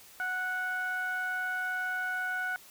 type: tone with low-pass filter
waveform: 15% pulse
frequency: 738 Hz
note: F#5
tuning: 5 cents flat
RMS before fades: -33 dBFS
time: 0.2-2.56 s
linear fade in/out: 0 ms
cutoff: 1500 Hz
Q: 3.6
effects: white hiss -54 dBFS RMS until 2.7 s